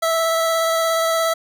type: tone with vibrato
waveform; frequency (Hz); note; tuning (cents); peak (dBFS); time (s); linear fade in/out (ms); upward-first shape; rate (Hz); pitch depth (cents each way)
25% pulse; 656; E5; -9; -13; 0.02-1.34; 10; square; 17; 9
effects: none